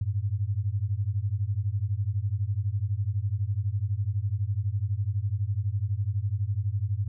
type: beating tone pair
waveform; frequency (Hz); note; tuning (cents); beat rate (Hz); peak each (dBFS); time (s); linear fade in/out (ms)
sine; 95.6 / 107.6; G2 / A2; -43 / -38; 12; -28; 0.01-7.08; 5
effects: none